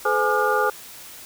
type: tone cluster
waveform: sine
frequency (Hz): 426.6 / 510 / 837 / 1200 / 1427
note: G#4 / C5 / G#5 / D6 / F6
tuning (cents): +46 / -44 / +13 / +37 / +37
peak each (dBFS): -24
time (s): 0.05-0.7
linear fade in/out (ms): 5
effects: white hiss -41 dBFS RMS until 1.25 s